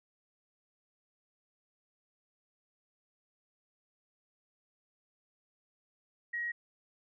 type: tone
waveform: sine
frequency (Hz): 1896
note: A#6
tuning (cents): +29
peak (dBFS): -33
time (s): 6.33-6.52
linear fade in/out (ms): 10
effects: none